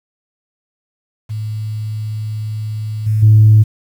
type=tone with level steps; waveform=sine; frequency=107.9 Hz; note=A2; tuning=33 cents flat; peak=-19 / -11 / -3 dBFS; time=1.29-3.64 s; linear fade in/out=20 ms; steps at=3.06 / 3.22 s; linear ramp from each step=10 ms; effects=tanh soft clip ceiling 0 dBFS + 7-bit